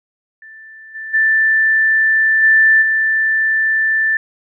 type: tone with level steps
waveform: sine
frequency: 1768 Hz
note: A6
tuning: 8 cents sharp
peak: -35 / -25 / -10 / -7 / -12 dBFS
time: 0.42-4.17 s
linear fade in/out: 2 ms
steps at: 0.94 / 1.13 / 2.42 / 2.81 s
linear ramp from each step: 20 ms
effects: none